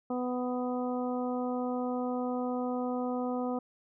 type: harmonic tone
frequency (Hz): 249.2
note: B3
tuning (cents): +16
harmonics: 1 / 2 / 3 / 4 / 5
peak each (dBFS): -32 / -35 / -38 / -44 / -44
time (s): 0.1-3.59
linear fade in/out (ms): 5
effects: none